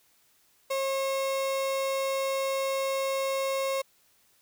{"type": "tone", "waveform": "35% pulse", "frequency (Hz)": 540, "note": "C#5", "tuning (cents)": -45, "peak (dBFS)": -25, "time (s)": [0.7, 3.82], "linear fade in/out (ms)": 10, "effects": ["white hiss -65 dBFS RMS until 4.41 s"]}